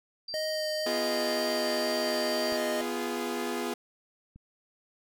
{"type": "tone", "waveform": "sine", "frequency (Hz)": 4699, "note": "D8", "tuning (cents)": 0, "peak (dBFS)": -35, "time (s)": [0.28, 2.57], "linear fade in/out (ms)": 5}
{"type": "tone with vibrato", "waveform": "square", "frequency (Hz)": 620, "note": "D#5", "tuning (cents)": -6, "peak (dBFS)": -31, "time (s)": [0.34, 2.81], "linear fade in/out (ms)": 0, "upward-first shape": "sine", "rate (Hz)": 2, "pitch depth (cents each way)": 11}
{"type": "chord", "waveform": "sawtooth", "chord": "F diminished", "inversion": "second", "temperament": "equal with one note detuned", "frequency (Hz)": [246.9, 345.2, 415.3], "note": ["Cb4", "F4", "Ab4"], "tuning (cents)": [0, -20, 0], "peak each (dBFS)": -31, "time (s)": [0.86, 3.74], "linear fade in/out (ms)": 5}
{"type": "clicks", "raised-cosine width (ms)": 5, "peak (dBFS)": -38, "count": 2, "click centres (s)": [2.524, 4.36]}
{"effects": []}